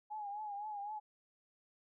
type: tone with vibrato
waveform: sine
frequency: 830.6 Hz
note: G#5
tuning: in tune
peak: -40 dBFS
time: 0.1-1 s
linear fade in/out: 20 ms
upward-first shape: triangle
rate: 3.9 Hz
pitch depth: 78 cents each way
effects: none